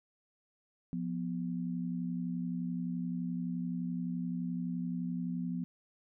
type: tone pair together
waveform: sine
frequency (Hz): 175.24 / 246.9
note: F3 / B3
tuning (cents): +6 / 0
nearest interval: tritone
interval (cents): 594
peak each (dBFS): -35 / -37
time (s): 0.93-5.64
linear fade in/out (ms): 0
effects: none